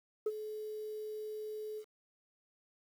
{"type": "tone with ADSR envelope", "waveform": "sine", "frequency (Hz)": 428.5, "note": "A4", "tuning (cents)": -46, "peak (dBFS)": -26, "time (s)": [0.26, 1.85], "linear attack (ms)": 6, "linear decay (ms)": 41, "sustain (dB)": -13, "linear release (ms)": 70, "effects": ["tanh soft clip ceiling -28 dBFS", "10-bit"]}